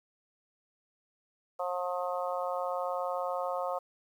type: harmonic tone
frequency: 179.3 Hz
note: F3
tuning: 46 cents sharp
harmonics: 3 / 4 / 5 / 6 / 7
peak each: -34 / -36 / -40 / -39 / -40 dBFS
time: 1.59-3.79 s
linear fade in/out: 10 ms
effects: 10-bit